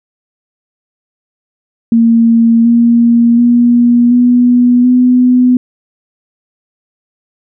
sine tone with pitch steps, 230 / 234.8 / 239.8 / 244.8 / 249.9 Hz, A#3 / A#3 / A#3 / B3 / B3, -23 / +13 / +49 / -15 / +21 cents, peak -4 dBFS, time 1.92-5.57 s, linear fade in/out 2 ms, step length 730 ms, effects none

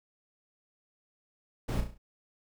brown noise with echo, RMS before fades -30 dBFS, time 1.68-1.81 s, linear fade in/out 10 ms, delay 34 ms, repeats 5, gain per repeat -6 dB, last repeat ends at 1.98 s, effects none

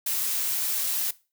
blue noise, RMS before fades -27 dBFS, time 0.06-1.11 s, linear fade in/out 5 ms, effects noise-tail reverb RT60 0.3 s tail -19 dB re dry

